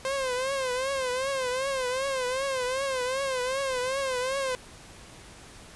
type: tone with vibrato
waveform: sawtooth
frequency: 523.3 Hz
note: C5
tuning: in tune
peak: -23 dBFS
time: 0.05-4.55 s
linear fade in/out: 0 ms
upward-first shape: triangle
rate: 2.6 Hz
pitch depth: 110 cents each way
effects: pink hiss -48 dBFS RMS until 5.75 s + resampled to 24000 Hz